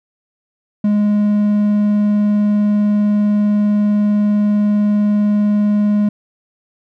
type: tone with vibrato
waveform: triangle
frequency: 207.7 Hz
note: G#3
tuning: in tune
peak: -9 dBFS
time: 0.84-6.09 s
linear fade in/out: 5 ms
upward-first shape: square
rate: 20 Hz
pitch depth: 10 cents each way
effects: none